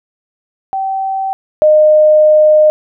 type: tone pair in turn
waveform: sine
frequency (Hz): 772 / 612.7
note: G5 / D#5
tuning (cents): -27 / -27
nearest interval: major third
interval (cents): 400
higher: first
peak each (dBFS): -14 / -4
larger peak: second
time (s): 0.73-1.33 / 1.62-2.7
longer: second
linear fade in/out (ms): 0
effects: none